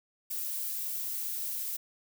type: noise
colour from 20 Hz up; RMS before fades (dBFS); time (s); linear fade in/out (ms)
violet; -35; 0.3-1.77; 10
effects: none